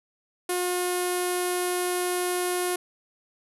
sawtooth tone with low-pass filter, 358.8 Hz, F4, 47 cents sharp, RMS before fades -27 dBFS, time 0.49-2.76 s, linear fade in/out 5 ms, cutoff 11000 Hz, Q 6.6, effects none

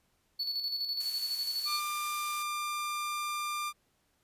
triangle tone with tremolo, 4435 Hz, C#8, in tune, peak -29 dBFS, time 0.39-1.8 s, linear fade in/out 10 ms, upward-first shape square, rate 12 Hz, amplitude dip 45%
blue noise, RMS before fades -42 dBFS, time 1-2.43 s, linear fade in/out 5 ms
sawtooth tone, 1194 Hz, D6, 28 cents sharp, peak -29 dBFS, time 1.65-3.73 s, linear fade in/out 50 ms
effects pink hiss -73 dBFS RMS until 4.23 s + resampled to 32000 Hz

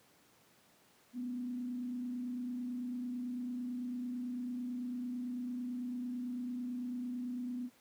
sine tone with frequency modulation, 246.9 Hz, B3, in tune, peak -36 dBFS, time 1.13-7.7 s, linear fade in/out 50 ms, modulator 29 Hz, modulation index 0.35, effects pink hiss -66 dBFS RMS until 7.8 s + high-pass 150 Hz 12 dB/octave

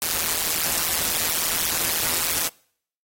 white noise with amplitude modulation, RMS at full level -20 dBFS, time 0.02-2.48 s, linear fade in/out 0 ms, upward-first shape sine, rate 163 Hz, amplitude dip 90%, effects noise-tail reverb RT60 0.6 s tail -25 dB re dry + AAC 48 kbps

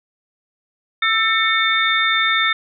sine tone cluster, 1323 / 1799 / 2216 / 3602 Hz, E6 / A6 / C#7 / A7, +6 / +38 / -1 / +40 cents, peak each -20 dBFS, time 1.02-2.53 s, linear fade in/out 5 ms, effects none

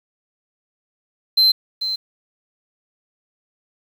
sine tone with echo, 4100 Hz, C8, 36 cents flat, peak -8 dBFS, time 1.37-1.52 s, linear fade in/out 10 ms, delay 440 ms, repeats 1, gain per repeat -12 dB, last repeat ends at 1.96 s, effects tanh soft clip ceiling -10 dBFS + 7-bit

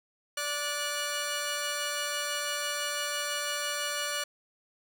10% pulse tone pair together, 583.2 / 1461 Hz, D5 / F#6, -12 / -22 cents, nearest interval octave + major third, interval 1590 cents, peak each -25 dBFS, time 0.37-4.24 s, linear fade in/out 5 ms, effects none

